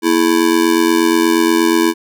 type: tone with amplitude modulation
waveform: square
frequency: 329.6 Hz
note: E4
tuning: in tune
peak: -7 dBFS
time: 0.02-1.94 s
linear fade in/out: 50 ms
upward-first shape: sine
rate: 88.4 Hz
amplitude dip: 90%
effects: none